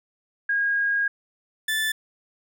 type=tone pair in turn; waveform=sine / 30% pulse; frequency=1633 / 1753 Hz; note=G#6 / A6; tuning=-30 / -7 cents; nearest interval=minor second; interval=123 cents; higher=second; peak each=-20 dBFS; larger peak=neither; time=0.49-1.08 / 1.68-1.92 s; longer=first; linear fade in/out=5 ms; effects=none